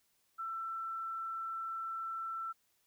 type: tone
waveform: sine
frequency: 1337 Hz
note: E6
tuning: 24 cents sharp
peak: -37 dBFS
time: 0.38-2.53 s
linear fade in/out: 20 ms
effects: white hiss -75 dBFS RMS until 2.86 s